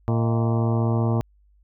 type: harmonic tone with a mistuned harmonic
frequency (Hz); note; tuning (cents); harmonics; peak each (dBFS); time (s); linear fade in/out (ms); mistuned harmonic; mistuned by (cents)
114.9; A#2; -25; 1 / 2 / 3 / 4 / 5 / 6 / 7 / 8 / 9 / 10; -20 / -26 / -30 / -32 / -34 / -36 / -37 / -38 / -39 / -40; 0.08-1.21; 0; 5; +110
effects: added 50 Hz sine -55 dBFS peak until 1.63 s